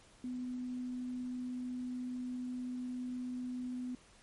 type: tone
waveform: sine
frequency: 250 Hz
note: B3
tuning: 21 cents sharp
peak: -37 dBFS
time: 0.24-3.95 s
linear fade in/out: 2 ms
effects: pink hiss -62 dBFS RMS until 4.22 s + MP3 48 kbps